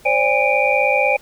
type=tone cluster; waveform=sine; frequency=525 / 581 / 814 / 2332 / 2442 Hz; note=C5 / D5 / G#5 / D7 / D#7; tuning=+6 / -19 / -35 / -13 / -33 cents; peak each=-20 dBFS; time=0.05-1.17 s; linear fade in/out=10 ms; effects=pink hiss -47 dBFS RMS until 1.21 s